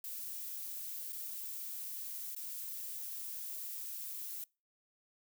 violet noise with dropouts, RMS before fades -43 dBFS, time 0.04-4.44 s, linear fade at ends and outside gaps 2 ms, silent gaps 1.124-1.128 / 2.349-2.363 s, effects noise-tail reverb RT60 0.3 s tail -25 dB re dry

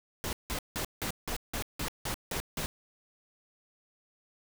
pink noise bursts, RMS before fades -34 dBFS, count 10, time 0.24-2.66 s, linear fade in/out 0 ms, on 89 ms, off 170 ms, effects none

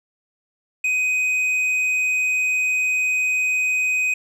triangle tone with tanh clipping, 2507 Hz, D#7, 12 cents sharp, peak -19 dBFS, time 0.84-4.14 s, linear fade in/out 5 ms, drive 10 dB, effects none

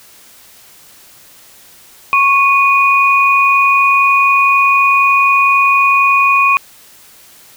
sine tone pair together, 1100 / 2469 Hz, C#6 / D#7, -14 / -14 cents, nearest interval octave + major second, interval 1400 cents, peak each -10 dBFS, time 2.13-6.57 s, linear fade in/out 0 ms, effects white hiss -42 dBFS RMS until 7.56 s

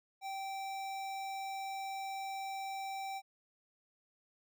square tone with notch filter, 778 Hz, G5, 13 cents flat, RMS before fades -41 dBFS, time 0.21-3.22 s, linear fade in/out 50 ms, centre 11000 Hz, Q 1.5, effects none

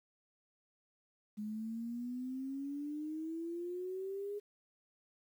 sine exponential sweep, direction up, 208.6 to 415.3 Hz, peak -38 dBFS, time 1.37-4.4 s, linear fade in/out 20 ms, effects 11-bit

